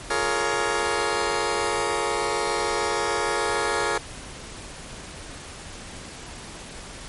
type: chord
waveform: 15% pulse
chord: Bb minor seventh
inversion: second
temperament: just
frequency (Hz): 349.6 / 419.5 / 466.2 / 559.4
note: F4 / Ab4 / Bb4 / Db5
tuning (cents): +2 / +17 / 0 / +16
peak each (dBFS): -24 / -20 / -21 / -23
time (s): 0.1-3.98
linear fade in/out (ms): 5
effects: pink hiss -39 dBFS RMS until 7.08 s + MP3 48 kbps